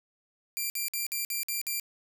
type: tone bursts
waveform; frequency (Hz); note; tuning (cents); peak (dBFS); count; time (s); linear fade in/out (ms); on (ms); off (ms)
5% pulse; 2368; D7; +14; -20; 7; 0.57-1.798; 0; 130; 53
effects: none